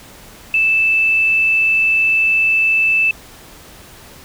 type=tone; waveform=sine; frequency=2637 Hz; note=E7; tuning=in tune; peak=-11 dBFS; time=0.54-3.11 s; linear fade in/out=2 ms; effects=pink hiss -40 dBFS RMS until 4.24 s